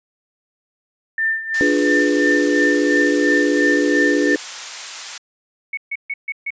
sine tone with tremolo, 1791 Hz, A6, 30 cents sharp, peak -15 dBFS, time 1.18-4.35 s, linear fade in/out 2 ms, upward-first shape sine, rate 2.9 Hz, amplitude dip 75%
white high-pass noise, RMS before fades -29 dBFS, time 1.54-5.18 s, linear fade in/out 5 ms, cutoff 860 Hz, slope 12 dB/octave
sine chord, D diminished seventh, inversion none, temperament equal, 293.7 / 349.2 / 415.3 / 493.9 Hz, D4 / F4 / Ab4 / Cb5, 0 / 0 / 0 / 0 cents, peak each -17 / -22 / -21 / -22 dBFS, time 1.61-4.36 s, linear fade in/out 0 ms
sine tone bursts, 2217 Hz, C#7, in tune, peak -21 dBFS, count 5, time 5.73-6.505 s, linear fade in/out 5 ms, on 43 ms, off 140 ms
effects resampled to 16000 Hz

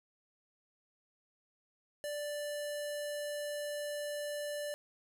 square tone with low-pass filter, 587.3 Hz, D5, in tune, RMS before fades -39 dBFS, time 2.04-4.74 s, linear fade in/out 0 ms, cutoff 12000 Hz, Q 2.1, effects none

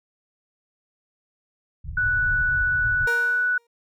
pink low-pass noise, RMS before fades -31 dBFS, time 1.84-3.07 s, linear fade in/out 10 ms, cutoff 140 Hz, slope 48 dB/octave
sine tone, 1480 Hz, F#6, in tune, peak -19 dBFS, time 1.97-3.58 s, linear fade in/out 5 ms
30% pulse tone with exponential decay, 470 Hz, A#4, 14 cents sharp, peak -23 dBFS, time 3.07-3.67 s, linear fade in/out 5 ms, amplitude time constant 130 ms
effects none

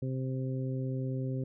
harmonic tone, 130.81 Hz, C3, in tune, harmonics 1 / 2 / 3 / 4, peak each -32 / -38 / -42 / -44 dBFS, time 0.02-1.44 s, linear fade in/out 5 ms, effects none

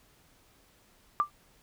sine tone with exponential decay, 1181 Hz, D6, 9 cents sharp, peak -18 dBFS, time 1.2-1.3 s, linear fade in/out 0 ms, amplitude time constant 20 ms, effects pink hiss -63 dBFS RMS until 1.62 s

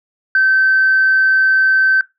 sine tone, 1544 Hz, G6, 27 cents flat, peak -8 dBFS, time 0.35-2.01 s, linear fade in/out 2 ms, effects noise-tail reverb RT60 0.2 s tail -20 dB re dry + tanh soft clip ceiling -5 dBFS

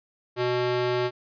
square tone with high-pass filter, 123.4 Hz, B2, 1 cent flat, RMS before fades -25 dBFS, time 0.36-1.11 s, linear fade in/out 50 ms, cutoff 300 Hz, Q 1.4, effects resampled to 11025 Hz

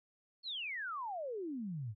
sine exponential sweep, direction down, 4435 to 98.1 Hz, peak -38 dBFS, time 0.43-1.95 s, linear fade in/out 50 ms, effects none

